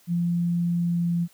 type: tone with pitch glide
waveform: sine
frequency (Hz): 172.5 to 171.41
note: F3 to F3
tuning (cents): -21 to -32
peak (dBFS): -21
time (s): 0.07-1.28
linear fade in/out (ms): 50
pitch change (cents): -11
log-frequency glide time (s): 0.76-1.15
effects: white hiss -58 dBFS RMS until 1.33 s